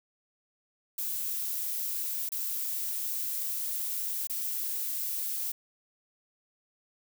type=noise with dropouts; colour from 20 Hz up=violet; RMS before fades=-33 dBFS; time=0.98-5.52 s; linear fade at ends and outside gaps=5 ms; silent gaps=2.291-2.319 / 4.272-4.296 s; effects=none